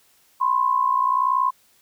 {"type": "tone pair together", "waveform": "sine", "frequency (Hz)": [1009, 1069.9], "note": ["B5", "C6"], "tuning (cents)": [37, 38], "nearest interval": "minor second", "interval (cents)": 101, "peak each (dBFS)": -20, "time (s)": [0.4, 1.51], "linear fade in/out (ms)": 20, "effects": ["white hiss -59 dBFS RMS until 1.81 s"]}